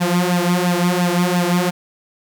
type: tone with flanger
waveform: sawtooth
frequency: 177 Hz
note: F3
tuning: 23 cents sharp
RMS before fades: -17 dBFS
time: 0-1.71 s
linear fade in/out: 20 ms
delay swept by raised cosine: 1.1 to 4.8 ms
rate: 2.9 Hz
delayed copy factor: +0.75
effects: none